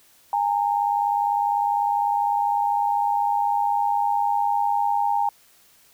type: tone pair together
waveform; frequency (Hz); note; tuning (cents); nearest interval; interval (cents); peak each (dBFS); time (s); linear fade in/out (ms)
sine; 816.1 / 916; G#5 / A#5; -31 / -31; major second; 200; -21 / -23; 0.33-5.29; 2
effects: white hiss -56 dBFS RMS until 5.93 s